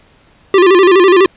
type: tone with vibrato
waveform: square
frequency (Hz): 370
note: F#4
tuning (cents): 0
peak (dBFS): -5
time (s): 0.54-1.26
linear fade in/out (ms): 2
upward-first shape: square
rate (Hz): 12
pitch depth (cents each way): 93
effects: pink hiss -48 dBFS RMS until 1.36 s + resampled to 8000 Hz